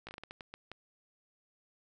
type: slowing click train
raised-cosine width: 0.3 ms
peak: -28 dBFS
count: 10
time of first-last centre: 0.07-0.716 s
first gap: 17 ms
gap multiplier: 1.34
effects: none